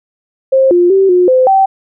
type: tone with pitch steps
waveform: sine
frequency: 531 / 351.9 / 386.9 / 360.1 / 514 / 773 Hz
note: C5 / F4 / G4 / F#4 / C5 / G5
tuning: +25 / +13 / -23 / -47 / -31 / -24 cents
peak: -5 dBFS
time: 0.52-1.66 s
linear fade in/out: 10 ms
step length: 190 ms
effects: none